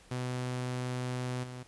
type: tone with level steps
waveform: sawtooth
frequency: 125.6 Hz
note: B2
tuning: 30 cents sharp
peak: -29 / -37 dBFS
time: 0.11-1.63 s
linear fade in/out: 5 ms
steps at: 1.43 s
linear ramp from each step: 10 ms
effects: pink hiss -59 dBFS RMS until 1.67 s + resampled to 24000 Hz